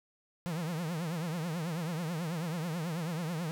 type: tone with vibrato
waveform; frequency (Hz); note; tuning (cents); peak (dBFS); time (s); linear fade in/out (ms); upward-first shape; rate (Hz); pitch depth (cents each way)
45% pulse; 165.8; E3; +10; -33; 0.46-3.51; 0; triangle; 9.2; 180
effects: none